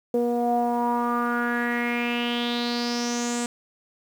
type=tone with low-pass filter sweep; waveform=sawtooth; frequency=239.4 Hz; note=A#3; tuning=46 cents sharp; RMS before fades=-25 dBFS; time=0.14-3.46 s; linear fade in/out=2 ms; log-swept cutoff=520 to 8000 Hz; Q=5.9; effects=8-bit